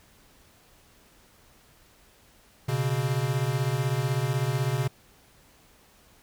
square beating tone pair, 123.47 / 139.47 Hz, B2 / C#3, 0 / +11 cents, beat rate 16 Hz, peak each -28 dBFS, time 2.68-4.88 s, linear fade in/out 10 ms, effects pink hiss -58 dBFS RMS until 6.22 s

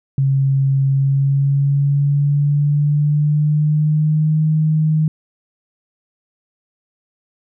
sine tone with pitch glide, 136.3 to 155.67 Hz, C#3 to D#3, -29 to +1 cents, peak -12 dBFS, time 0.18-5.08 s, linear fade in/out 2 ms, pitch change +230 cents, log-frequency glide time 0.89-4.43 s, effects none

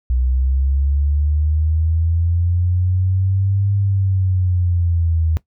sine linear two-way sweep, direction up then down, 61.74 to 100.3 to 79.3 Hz, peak -14 dBFS, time 0.1-5.37 s, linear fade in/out 0 ms, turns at 3.74 s, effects noise-tail reverb RT60 0.1 s tail -18 dB re dry

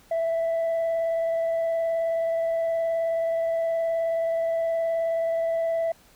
sine tone with vibrato, 661 Hz, E5, 5 cents sharp, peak -20 dBFS, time 0.11-5.92 s, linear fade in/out 5 ms, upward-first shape sine, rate 19 Hz, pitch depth 11 cents each way, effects tanh soft clip ceiling -21 dBFS + pink hiss -56 dBFS RMS until 6.15 s

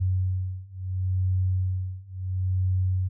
sine beating tone pair, 92.5 / 93.23 Hz, F#2 / F#2, 0 / +14 cents, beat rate 0.73 Hz, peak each -27 / -26 dBFS, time 0-3.09 s, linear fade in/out 20 ms, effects none

